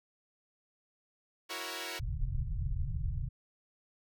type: chord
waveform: 5% pulse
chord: F# dominant seventh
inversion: third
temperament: equal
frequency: 329.6 / 370 / 466.2 / 554.4 Hz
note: E4 / F#4 / A#4 / C#5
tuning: 0 / 0 / 0 / 0 cents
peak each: -32 dBFS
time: 1.49-2 s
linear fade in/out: 20 ms
type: low-pass noise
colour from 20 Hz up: pink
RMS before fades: -34 dBFS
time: 1.99-3.29 s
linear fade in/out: 10 ms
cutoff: 150 Hz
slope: 96 dB/octave
effects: none